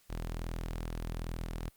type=tone; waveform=sawtooth; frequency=41.2 Hz; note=E1; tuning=in tune; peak=-32 dBFS; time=0.09-1.7 s; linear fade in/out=20 ms; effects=white hiss -66 dBFS RMS until 1.76 s + Opus 48 kbps